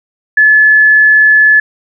sine tone, 1722 Hz, A6, 38 cents flat, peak -3 dBFS, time 0.37-1.6 s, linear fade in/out 5 ms, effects none

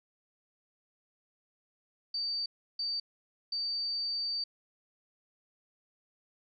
sine tone bursts at uneven times, 4615 Hz, D8, 31 cents flat, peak -31 dBFS, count 3, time 2.14-2.46 / 2.79-3 / 3.52-4.44 s, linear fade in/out 5 ms, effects none

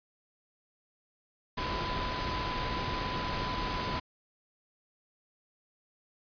sine tone in noise, 1002 Hz, B5, 25 cents sharp, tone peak -36 dBFS, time 1.57-4 s, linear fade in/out 10 ms, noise pink, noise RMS -34 dBFS, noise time 1.57-4 s, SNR -5 dB, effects resampled to 11025 Hz

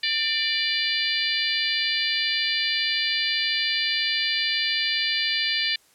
harmonic tone with a mistuned harmonic, 587.3 Hz, D5, in tune, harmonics 3 / 4 / 5 / 6 / 7 / 8, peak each -29 / -29 / -29 / -29 / -29 / -29 dBFS, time 0.03-5.76 s, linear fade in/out 5 ms, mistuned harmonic 3, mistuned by +34 cents, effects white hiss -59 dBFS RMS until 5.94 s + low-pass 12000 Hz 12 dB/octave

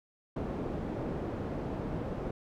white low-pass noise, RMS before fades -36 dBFS, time 0.36-2.31 s, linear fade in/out 5 ms, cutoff 410 Hz, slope 12 dB/octave, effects none

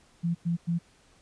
sine tone bursts, 170 Hz, F3, 46 cents flat, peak -24 dBFS, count 3, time 0.23-0.79 s, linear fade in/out 20 ms, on 120 ms, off 100 ms, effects pink hiss -61 dBFS RMS until 1.21 s + resampled to 22050 Hz

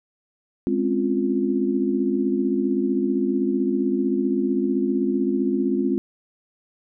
sine chord, Db major seventh, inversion second, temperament equal, 207.7 / 261.6 / 277.2 / 349.2 Hz, Ab3 / C4 / Db4 / F4, 0 / 0 / 0 / 0 cents, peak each -25 / -23 / -28 / -24 dBFS, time 0.67-5.98 s, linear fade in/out 0 ms, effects none

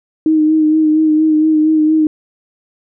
sine tone with vibrato, 311.1 Hz, D#4, in tune, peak -8 dBFS, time 0.26-2.07 s, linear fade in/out 2 ms, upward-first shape sine, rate 4.3 Hz, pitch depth 27 cents each way, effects none

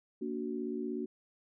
sine chord, Bb augmented, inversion none, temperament equal with one note detuned, 233.1 / 289.6 / 370 Hz, Bb3 / D4 / F#4, 0 / -24 / 0 cents, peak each -38 / -39 / -38 dBFS, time 0.21-1.06 s, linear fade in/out 10 ms, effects none

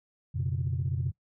sine chord, F# suspended fourth, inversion none, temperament equal with one note detuned, 90.39 / 123.47 / 138.59 Hz, F#2 / B2 / C#3, -40 / 0 / 0 cents, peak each -31 dBFS, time 0.34-1.12 s, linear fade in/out 20 ms, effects noise-tail reverb RT60 0.1 s tail -22 dB re dry + tanh soft clip ceiling -20 dBFS

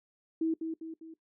sine tone with echo, 323.7 Hz, E4, 31 cents flat, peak -26 dBFS, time 0.41-0.54 s, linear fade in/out 5 ms, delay 200 ms, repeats 3, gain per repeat -6 dB, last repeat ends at 1.14 s, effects noise-tail reverb RT60 0.1 s tail -18 dB re dry

